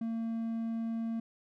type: tone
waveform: triangle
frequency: 227.4 Hz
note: A#3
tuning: 43 cents flat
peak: -30 dBFS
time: 0.01-1.2 s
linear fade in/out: 5 ms
effects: none